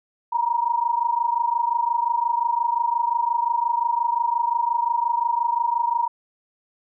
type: tone pair together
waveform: sine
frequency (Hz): 932.3 / 958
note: A#5 / A#5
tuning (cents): 0 / +47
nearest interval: unison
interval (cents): 47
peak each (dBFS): -22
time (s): 0.32-6.08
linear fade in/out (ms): 10
effects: none